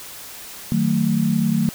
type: chord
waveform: sine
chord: D# diminished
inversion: none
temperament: just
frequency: 155.56 / 186.68 / 224 Hz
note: D#3 / F#3 / A3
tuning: 0 / +16 / +31 cents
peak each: -22 / -21 / -19 dBFS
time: 0.72-1.69 s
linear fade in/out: 0 ms
effects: white hiss -37 dBFS RMS until 1.74 s